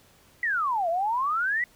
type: exponential two-way sweep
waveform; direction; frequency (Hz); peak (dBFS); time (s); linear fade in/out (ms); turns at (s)
sine; down then up; 2001 to 650 to 2001; -23; 0.43-1.64; 2; 0.89
effects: pink hiss -58 dBFS RMS until 1.75 s